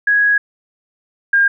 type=tone pair in turn; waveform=sine; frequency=1661.2 / 1611.1 Hz; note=G#6 / G6; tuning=0 / +47 cents; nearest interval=minor second; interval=53 cents; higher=first; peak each=-10 / -9 dBFS; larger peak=second; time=0.07-0.38 / 1.33-1.48 s; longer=first; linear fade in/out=5 ms; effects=none